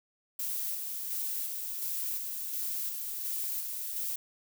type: noise with tremolo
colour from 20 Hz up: violet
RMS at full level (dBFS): -34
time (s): 0.39-4.16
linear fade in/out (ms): 5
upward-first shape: square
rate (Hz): 1.4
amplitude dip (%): 30
effects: none